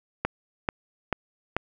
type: click train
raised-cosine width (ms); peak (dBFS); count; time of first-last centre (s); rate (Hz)
0.5; -9; 4; 0.25-1.566; 2.28
effects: none